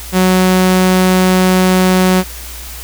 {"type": "tone", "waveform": "sawtooth", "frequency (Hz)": 185, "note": "F#3", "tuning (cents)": 0, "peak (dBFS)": -4, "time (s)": [0.12, 2.24], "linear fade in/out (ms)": 50, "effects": ["added 60 Hz sine -29 dBFS peak until 2.83 s", "white hiss -30 dBFS RMS until 2.83 s"]}